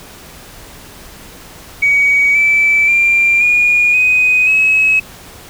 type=tone with pitch steps; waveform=sine; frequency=2259 / 2317 / 2377 / 2438 / 2501 / 2565 Hz; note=C#7 / D7 / D7 / D#7 / D#7 / E7; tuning=+32 / -24 / +20 / -36 / +8 / -48 cents; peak=-7 dBFS; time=1.82-5 s; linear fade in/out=10 ms; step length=530 ms; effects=tanh soft clip ceiling -3 dBFS + pink hiss -36 dBFS RMS until 5.49 s